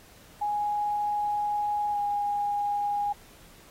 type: tone with pitch glide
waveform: sine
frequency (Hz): 830 to 819.5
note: G#5 to G#5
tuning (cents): -1 to -23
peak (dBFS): -25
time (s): 0.41-3.13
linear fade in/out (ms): 10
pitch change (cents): -22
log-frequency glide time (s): 1.92-1.97
effects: pink hiss -54 dBFS RMS until 3.7 s + AAC 48 kbps